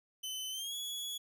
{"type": "tone with pitch glide", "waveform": "sawtooth", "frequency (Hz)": [3040, 3373], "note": ["F#7", "G#7"], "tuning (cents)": [46, 26], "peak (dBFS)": -35, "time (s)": [0.23, 1.18], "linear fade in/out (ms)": 10, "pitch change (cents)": 180, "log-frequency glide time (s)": [0.51, 0.75], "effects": []}